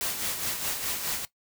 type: noise with tremolo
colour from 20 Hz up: white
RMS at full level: -29 dBFS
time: 0.01-1.25 s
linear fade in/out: 0 ms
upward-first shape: sine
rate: 4.8 Hz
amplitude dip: 50%
effects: noise-tail reverb RT60 0.1 s tail -17 dB re dry